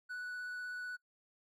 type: tone with vibrato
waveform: triangle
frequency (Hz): 1480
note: F#6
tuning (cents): 0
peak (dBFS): -38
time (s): 0.09-0.97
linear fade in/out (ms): 20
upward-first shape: sine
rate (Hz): 16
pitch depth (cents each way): 9
effects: noise-tail reverb RT60 0.1 s tail -23 dB re dry